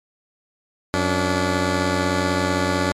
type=tone pair together; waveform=10% pulse; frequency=90.8 / 288.3 Hz; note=F#2 / D4; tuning=-32 / -32 cents; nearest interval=octave + minor sixth; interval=2000 cents; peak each=-13 dBFS; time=0.94-2.92 s; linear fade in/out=0 ms; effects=low-pass 8000 Hz 12 dB/octave + MP3 96 kbps